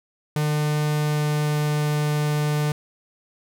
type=tone with pitch glide; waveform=45% pulse; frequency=150.2 to 149.25 Hz; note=D3 to D3; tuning=+39 to +28 cents; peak=-20 dBFS; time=0.36-2.72 s; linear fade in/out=2 ms; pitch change=-11 cents; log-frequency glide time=0.68-2 s; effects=none